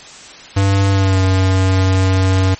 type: tone with pitch glide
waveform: square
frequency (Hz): 98 to 94.39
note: G2 to F#2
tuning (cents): 0 to +35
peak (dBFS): -11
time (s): 0.56-2.55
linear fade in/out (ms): 10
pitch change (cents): -65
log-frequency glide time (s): 0.91-1.19
effects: white hiss -36 dBFS RMS until 2.59 s + MP3 32 kbps